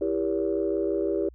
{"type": "chord", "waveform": "sine", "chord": "E diminished seventh", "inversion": "none", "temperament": "just", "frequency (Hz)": [329.6, 395.6, 474.7, 569.6], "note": ["E4", "G4", "Bb4", "Db5"], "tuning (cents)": [0, 16, 31, 47], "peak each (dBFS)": [-28, -26, -32, -31], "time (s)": [0.01, 1.29], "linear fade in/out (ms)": 5, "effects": ["tanh soft clip ceiling -14 dBFS", "added 60 Hz sine -47 dBFS peak until 1.34 s"]}